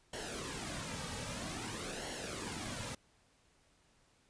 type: noise with flanger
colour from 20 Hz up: pink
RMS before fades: -42 dBFS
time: 0.13-2.95 s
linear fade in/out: 5 ms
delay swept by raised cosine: 0.81 to 2.91 ms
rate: 0.51 Hz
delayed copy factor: -0.65
effects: pink hiss -70 dBFS RMS until 4.29 s + resampled to 22050 Hz